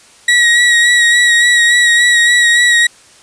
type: tone with vibrato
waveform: 35% pulse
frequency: 1911 Hz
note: A#6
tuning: 43 cents sharp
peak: -5 dBFS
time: 0.28-2.87 s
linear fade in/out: 5 ms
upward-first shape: sine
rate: 3.5 Hz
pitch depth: 29 cents each way
effects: white hiss -43 dBFS RMS until 3.22 s + resampled to 22050 Hz